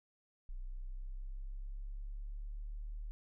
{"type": "linear sweep", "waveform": "sine", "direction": "up", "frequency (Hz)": [30.87, 38.06], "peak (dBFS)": -40, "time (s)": [0.49, 3.11], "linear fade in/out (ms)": 0, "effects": []}